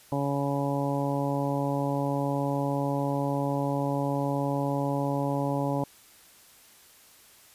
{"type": "harmonic tone", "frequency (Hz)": 140.5, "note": "C#3", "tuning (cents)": 24, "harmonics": [1, 2, 3, 4, 5, 6, 7], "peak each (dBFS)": [-30, -30, -37, -32, -38, -35, -37], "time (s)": [0.12, 5.84], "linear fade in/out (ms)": 2, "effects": ["white hiss -55 dBFS RMS until 7.54 s", "resampled to 32000 Hz"]}